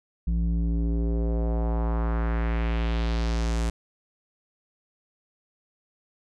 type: tone with low-pass filter sweep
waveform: square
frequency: 56.9 Hz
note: A#1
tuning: 41 cents flat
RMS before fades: -25 dBFS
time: 0.27-3.7 s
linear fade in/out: 5 ms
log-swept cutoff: 150 to 8500 Hz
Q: 1.7
effects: none